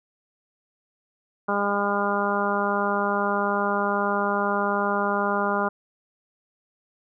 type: harmonic tone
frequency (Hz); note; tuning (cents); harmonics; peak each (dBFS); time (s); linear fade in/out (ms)
202.4; G#3; -44; 1 / 2 / 3 / 4 / 5 / 6 / 7; -29 / -29 / -29 / -29 / -29 / -29 / -29; 1.48-5.69; 10
effects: none